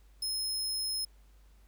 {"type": "tone", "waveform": "sawtooth", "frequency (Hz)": 5160, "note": "E8", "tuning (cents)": -38, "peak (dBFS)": -29, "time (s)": [0.22, 1.05], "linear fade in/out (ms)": 5, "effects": ["added 50 Hz sine -56 dBFS peak until 1.67 s", "pink hiss -69 dBFS RMS until 1.67 s"]}